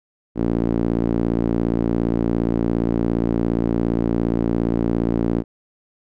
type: tone with band-pass filter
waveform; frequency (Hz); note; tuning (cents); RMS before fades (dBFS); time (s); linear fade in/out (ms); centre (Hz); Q
sawtooth; 57.3; A#1; -29; -20; 0.35-5.44; 50; 290; 1.8
effects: none